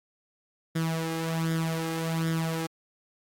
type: tone with flanger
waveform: sawtooth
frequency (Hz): 163.1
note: E3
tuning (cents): -18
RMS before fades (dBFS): -29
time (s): 0.75-2.67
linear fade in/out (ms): 10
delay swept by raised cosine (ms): 0.57 to 2.47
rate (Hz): 1.3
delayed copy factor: +0.65
effects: AAC 64 kbps